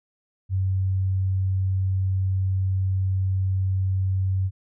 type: tone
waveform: sine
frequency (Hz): 94.9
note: F#2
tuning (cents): +44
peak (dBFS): -20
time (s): 0.49-4.51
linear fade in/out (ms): 50
effects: none